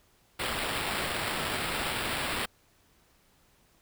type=noise with sample-and-hold; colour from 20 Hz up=white; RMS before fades=-32 dBFS; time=0.39-2.46 s; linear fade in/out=10 ms; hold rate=6300 Hz; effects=pink hiss -65 dBFS RMS until 3.81 s